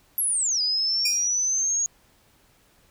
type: linear two-way sweep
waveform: sine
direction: down then up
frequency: 11650 to 4892 to 6670 Hz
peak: -21 dBFS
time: 0.18-1.86 s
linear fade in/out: 0 ms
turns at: 0.61 s
type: tone with exponential decay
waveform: 15% pulse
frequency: 2434 Hz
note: D#7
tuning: 39 cents flat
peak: -15 dBFS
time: 1.05-1.32 s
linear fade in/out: 5 ms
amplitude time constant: 58 ms
effects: pink hiss -60 dBFS RMS until 2.9 s